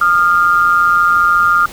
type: tone pair together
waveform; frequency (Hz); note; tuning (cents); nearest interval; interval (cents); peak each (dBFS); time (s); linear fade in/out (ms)
sine; 1222.4 / 1396.9; D#6 / F6; -31 / 0; major second; 231; -11; 0.01-1.66; 5
effects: pink hiss -33 dBFS RMS until 1.72 s